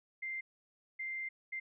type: tone bursts at uneven times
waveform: sine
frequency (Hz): 2092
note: C7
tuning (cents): -1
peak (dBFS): -37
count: 3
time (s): 0.22-0.41 / 0.99-1.29 / 1.52-1.6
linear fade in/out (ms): 10
effects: none